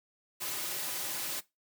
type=noise with comb filter; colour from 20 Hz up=white; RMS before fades=-36 dBFS; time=0.4-1.41 s; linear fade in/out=20 ms; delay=4.4 ms; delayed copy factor=-0.55; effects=noise-tail reverb RT60 0.2 s tail -19 dB re dry + high-pass 150 Hz 12 dB/octave